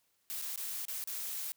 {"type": "noise with dropouts", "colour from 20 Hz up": "blue", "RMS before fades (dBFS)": -39, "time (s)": [0.3, 1.52], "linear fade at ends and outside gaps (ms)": 0, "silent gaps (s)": [[0.416, 0.422], [0.56, 0.576], [0.853, 0.883], [1.04, 1.074]], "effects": ["white hiss -75 dBFS RMS until 1.56 s"]}